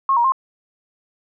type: tone with pitch steps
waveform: sine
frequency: 1082 / 946 / 1061 Hz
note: C#6 / A#5 / C6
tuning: -42 / +25 / +24 cents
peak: -13 dBFS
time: 0.09-0.321 s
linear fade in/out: 2 ms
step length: 77 ms
effects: none